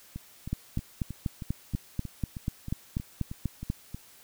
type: two click trains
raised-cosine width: 5 ms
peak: -16 / -24 dBFS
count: 14 / 13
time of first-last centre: 0.53-3.701 / 0.16-3.945 s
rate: 4.1 / 3.17 Hz
effects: white hiss -55 dBFS RMS until 4.23 s